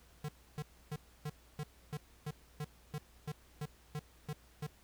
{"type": "tone bursts", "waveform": "square", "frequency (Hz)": 150, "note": "D3", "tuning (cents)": 37, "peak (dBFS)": -38, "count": 14, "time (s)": [0.24, 4.668], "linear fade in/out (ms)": 5, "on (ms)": 47, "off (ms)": 290, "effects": ["added 60 Hz sine -63 dBFS peak until 4.83 s", "pink hiss -65 dBFS RMS until 4.83 s"]}